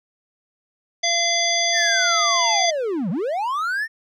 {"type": "harmonic tone", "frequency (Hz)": 684, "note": "F5", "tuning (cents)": -36, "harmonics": [1, 3, 5, 7, 9], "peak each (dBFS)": [-24, -24, -24, -24, -24], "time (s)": [1.03, 2.71], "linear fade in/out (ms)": 10}
{"type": "linear two-way sweep", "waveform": "triangle", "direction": "down then up", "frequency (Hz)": [1849, 153.3, 1849], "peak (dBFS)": -19, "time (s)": [1.72, 3.88], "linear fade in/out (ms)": 50, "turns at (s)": 3.1}
{"effects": []}